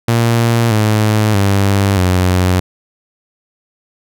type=tone with pitch steps; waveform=sawtooth; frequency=116.54 / 107.49 / 99.14 / 91.44 Hz; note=A#2 / A2 / G2 / F#2; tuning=0 / -40 / +20 / -20 cents; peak=-6 dBFS; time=0.08-2.6 s; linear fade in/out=5 ms; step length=630 ms; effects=none